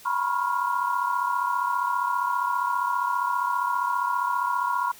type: tone cluster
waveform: sine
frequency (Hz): 954 / 989 / 1084 / 1402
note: A#5 / B5 / C#6 / F6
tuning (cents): +40 / +2 / -39 / +6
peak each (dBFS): -30 / -26 / -28 / -31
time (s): 0.05-4.92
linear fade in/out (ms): 10
effects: white hiss -49 dBFS RMS until 4.99 s